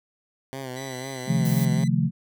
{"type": "tone with vibrato", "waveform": "10% pulse", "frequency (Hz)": 130.81, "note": "C3", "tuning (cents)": 0, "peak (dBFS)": -24, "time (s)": [0.53, 1.84], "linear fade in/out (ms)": 0, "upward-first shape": "sine", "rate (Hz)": 4, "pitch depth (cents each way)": 65}
{"type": "tone with pitch glide", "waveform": "15% pulse", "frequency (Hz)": [1975.5, 2004], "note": ["B6", "B6"], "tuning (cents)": [0, 25], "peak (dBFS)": -33, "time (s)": [0.76, 1.88], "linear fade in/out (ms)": 5, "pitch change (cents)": 25, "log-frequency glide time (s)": [0.9, 1]}
{"type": "chord", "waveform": "sine", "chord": "F dominant seventh", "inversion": "second", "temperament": "equal with one note detuned", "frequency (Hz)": [133.41, 155.56, 174.61, 220], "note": ["C3", "Eb3", "F3", "A3"], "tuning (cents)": [34, 0, 0, 0], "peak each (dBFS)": [-24, -25, -24, -26], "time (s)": [1.26, 2.11], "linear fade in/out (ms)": 50}
{"type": "noise", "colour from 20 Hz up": "blue", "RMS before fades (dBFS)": -36, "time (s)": [1.45, 1.65], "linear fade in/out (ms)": 2}
{"effects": []}